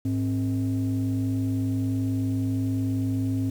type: tone pair together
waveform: sine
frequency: 105.32 / 265.4 Hz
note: G#2 / C4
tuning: +25 / +25 cents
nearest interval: octave + major third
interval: 1600 cents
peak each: -24 dBFS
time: 0.05-3.5 s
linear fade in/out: 5 ms
effects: tanh soft clip ceiling -19 dBFS + 8-bit